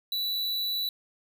square tone, 3951 Hz, B7, in tune, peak -28 dBFS, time 0.12-0.89 s, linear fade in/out 2 ms, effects none

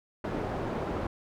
white low-pass noise, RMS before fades -33 dBFS, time 0.24-1.07 s, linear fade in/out 5 ms, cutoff 640 Hz, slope 12 dB/octave, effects none

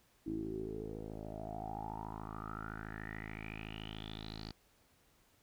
10% pulse tone with low-pass filter sweep, 53.7 Hz, A1, 41 cents flat, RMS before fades -44 dBFS, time 0.26-4.52 s, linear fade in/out 10 ms, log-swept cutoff 310 to 4600 Hz, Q 9.5, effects pink hiss -70 dBFS RMS until 5.42 s

